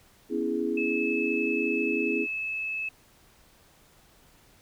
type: chord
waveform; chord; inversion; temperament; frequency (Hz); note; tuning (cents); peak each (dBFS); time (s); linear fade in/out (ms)
sine; C# minor seventh; third; equal; 246.9 / 277.2 / 329.6 / 415.3; B3 / C#4 / E4 / G#4; 0 / 0 / 0 / 0; -32 / -33 / -30 / -30; 0.29-2.27; 50
type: tone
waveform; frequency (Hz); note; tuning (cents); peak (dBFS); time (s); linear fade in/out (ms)
sine; 2600; E7; -24; -29; 0.77-2.89; 5
effects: pink hiss -59 dBFS RMS until 4.61 s